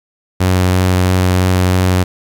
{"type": "tone with vibrato", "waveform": "sawtooth", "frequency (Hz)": 91.9, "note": "F#2", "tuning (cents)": -11, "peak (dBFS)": -6, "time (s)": [0.4, 2.04], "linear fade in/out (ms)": 10, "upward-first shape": "sine", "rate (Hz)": 3, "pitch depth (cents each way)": 10, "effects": ["8-bit"]}